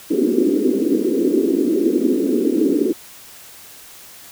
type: band-pass noise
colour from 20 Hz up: pink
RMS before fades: -17 dBFS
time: 0.1-2.93 s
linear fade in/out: 10 ms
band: 250 to 410 Hz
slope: 48 dB/octave
effects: white hiss -41 dBFS RMS until 4.31 s